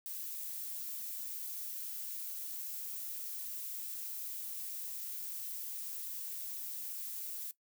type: noise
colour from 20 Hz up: violet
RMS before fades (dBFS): -42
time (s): 0.06-7.51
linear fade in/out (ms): 0
effects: noise-tail reverb RT60 0.1 s tail -18 dB re dry